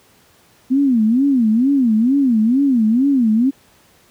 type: tone with vibrato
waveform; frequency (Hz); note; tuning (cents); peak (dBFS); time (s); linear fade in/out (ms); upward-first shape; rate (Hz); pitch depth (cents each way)
sine; 246.9; B3; 0; -11; 0.7-3.51; 20; sine; 2.2; 240
effects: pink hiss -52 dBFS RMS until 4.1 s + high-pass 80 Hz 12 dB/octave